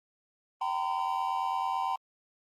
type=tone cluster; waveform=triangle; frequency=771 / 927 / 1016 Hz; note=G5 / A#5 / B5; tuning=-29 / -10 / +49 cents; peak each=-31 dBFS; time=0.61-1.96 s; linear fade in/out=5 ms; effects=Opus 24 kbps

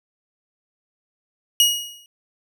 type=tone with exponential decay; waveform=sawtooth; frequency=2891 Hz; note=F#7; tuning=41 cents flat; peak=-7 dBFS; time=1.6-2.06 s; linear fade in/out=1 ms; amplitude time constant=100 ms; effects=none

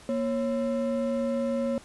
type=ring-modulated tone; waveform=triangle; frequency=392 Hz; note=G4; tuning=in tune; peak=-20 dBFS; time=0.09-1.78 s; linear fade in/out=0 ms; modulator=156 Hz; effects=pink hiss -51 dBFS RMS until 1.84 s + resampled to 24000 Hz

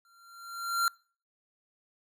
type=tone with exponential growth; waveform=square; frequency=1377 Hz; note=F6; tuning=25 cents flat; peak=-23 dBFS; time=0.05-0.88 s; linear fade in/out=1 ms; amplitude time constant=180 ms; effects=noise-tail reverb RT60 0.4 s tail -25 dB re dry

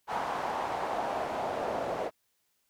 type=noise with band-pass filter sweep; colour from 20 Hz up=pink; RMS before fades=-33 dBFS; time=0.07-2.11 s; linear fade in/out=50 ms; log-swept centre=900 to 600 Hz; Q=2.6; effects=white hiss -75 dBFS RMS until 2.69 s

